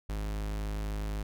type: tone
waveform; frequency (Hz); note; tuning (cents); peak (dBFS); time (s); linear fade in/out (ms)
45% pulse; 51.91; G#1; 0; -32; 0.09-1.23; 5
effects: none